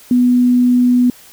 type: tone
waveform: sine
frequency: 246.9 Hz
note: B3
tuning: in tune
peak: -8 dBFS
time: 0.11-1.1 s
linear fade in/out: 2 ms
effects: white hiss -42 dBFS RMS until 1.32 s